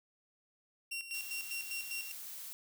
sawtooth tone with tremolo, 2745 Hz, F7, 31 cents flat, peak -34 dBFS, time 0.91-2.12 s, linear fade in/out 10 ms, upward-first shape square, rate 5 Hz, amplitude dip 65%
blue noise, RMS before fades -46 dBFS, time 1.14-2.53 s, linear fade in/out 0 ms
effects none

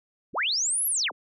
sine linear two-way sweep, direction up then down, 48.84 to 11700 to 48.84 Hz, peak -23 dBFS, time 0.33-1.12 s, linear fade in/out 50 ms, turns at 0.87 s, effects none

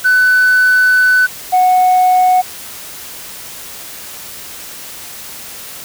sine tone pair in turn, 1500 / 735.8 Hz, F#6 / F#5, +23 / -10 cents, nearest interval octave, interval 1233 cents, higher first, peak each -5 dBFS, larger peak neither, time 0.04-1.27 / 1.52-2.42 s, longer first, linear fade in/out 20 ms, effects tanh soft clip ceiling -5 dBFS + white hiss -30 dBFS RMS until 5.84 s

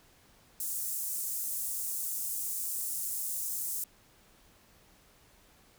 pink high-pass noise, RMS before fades -35 dBFS, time 0.6-3.84 s, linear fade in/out 2 ms, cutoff 7900 Hz, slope 24 dB/octave, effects pink hiss -62 dBFS RMS until 5.78 s

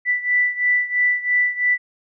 sine beating tone pair, 1975.5 / 1978.5 Hz, B6 / B6, 0 / +3 cents, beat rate 3 Hz, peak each -18 / -21 dBFS, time 0.05-1.78 s, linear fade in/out 50 ms, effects none

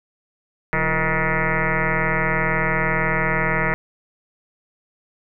sine tone with frequency modulation, 952 Hz, A#5, 36 cents sharp, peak -17 dBFS, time 0.73-3.74 s, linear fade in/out 0 ms, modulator 162 Hz, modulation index 7.4, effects none

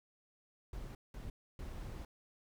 brown noise bursts at uneven times, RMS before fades -45 dBFS, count 3, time 0.73-0.95 / 1.14-1.3 / 1.59-2.05 s, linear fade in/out 2 ms, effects none

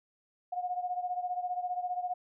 sine beating tone pair, 718 / 733 Hz, F5 / F#5, +48 / -16 cents, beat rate 15 Hz, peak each -33 / -37 dBFS, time 0.52-2.14 s, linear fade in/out 10 ms, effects none

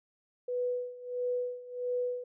sine tone with tremolo, 493.9 Hz, B4, in tune, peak -28 dBFS, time 0.48-2.24 s, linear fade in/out 5 ms, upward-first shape sine, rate 1.5 Hz, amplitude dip 85%, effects none

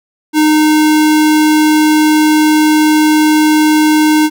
square tone, 307.1 Hz, D#4, 23 cents flat, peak -7 dBFS, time 0.33-4.3 s, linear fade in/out 50 ms, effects none

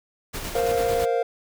pink noise with tremolo, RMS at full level -31 dBFS, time 0.33-1.06 s, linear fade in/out 20 ms, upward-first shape square, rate 9 Hz, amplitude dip 30%
triangle chord, Bb suspended second, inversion none, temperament equal, 466.2 / 523.3 / 698.5 Hz, Bb4 / C5 / F5, 0 / 0 / 0 cents, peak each -21 / -24 / -24 dBFS, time 0.55-1.23 s, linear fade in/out 5 ms
effects none

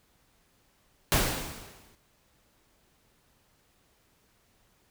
pink noise with exponential decay, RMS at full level -22 dBFS, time 1.12-1.95 s, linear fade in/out 0 ms, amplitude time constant 180 ms, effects pink hiss -67 dBFS RMS until 4.9 s

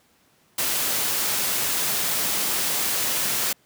white noise, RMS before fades -24 dBFS, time 0.58-3.53 s, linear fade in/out 5 ms, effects pink hiss -61 dBFS RMS until 3.65 s + high-pass 100 Hz 12 dB/octave

